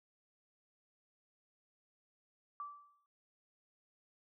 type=tone with exponential decay; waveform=sine; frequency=1162 Hz; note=D6; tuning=19 cents flat; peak=-39 dBFS; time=2.6-3.06 s; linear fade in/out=1 ms; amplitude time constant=98 ms; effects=none